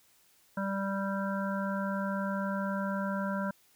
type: harmonic tone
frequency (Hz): 196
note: G3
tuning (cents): 0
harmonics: 1 / 3 / 5 / 7 / 8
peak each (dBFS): -32 / -37 / -39 / -40 / -41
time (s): 0.57-3.51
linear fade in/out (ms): 5
effects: white hiss -65 dBFS RMS until 3.75 s